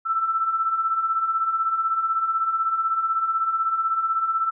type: beating tone pair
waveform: sine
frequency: 1314 / 1330 Hz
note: E6 / E6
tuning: -6 / +15 cents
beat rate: 16 Hz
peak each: -28 / -21 dBFS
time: 0.05-4.51 s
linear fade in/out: 20 ms
effects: none